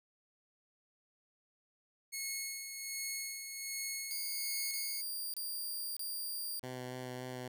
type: tone with tremolo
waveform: 10% pulse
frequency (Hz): 2183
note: C#7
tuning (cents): -27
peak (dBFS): -28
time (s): 2.12-5.02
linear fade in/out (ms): 20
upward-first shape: sine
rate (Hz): 1.3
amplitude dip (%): 50
type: tone bursts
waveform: 5% pulse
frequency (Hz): 4767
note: D8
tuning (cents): +25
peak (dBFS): -31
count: 4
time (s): 4.11-6.594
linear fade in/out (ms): 0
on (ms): 600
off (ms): 28
type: tone with vibrato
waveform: 10% pulse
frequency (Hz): 126.6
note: B2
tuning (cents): +43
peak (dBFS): -33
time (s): 6.63-7.48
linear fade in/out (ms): 5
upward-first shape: sine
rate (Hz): 3.5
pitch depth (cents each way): 13
effects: none